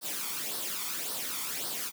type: noise with flanger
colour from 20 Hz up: white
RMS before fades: -35 dBFS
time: 0.01-1.92 s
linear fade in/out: 50 ms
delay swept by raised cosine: 0.21 to 0.91 ms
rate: 1.8 Hz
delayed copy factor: +0.6
effects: high-pass 200 Hz 12 dB/octave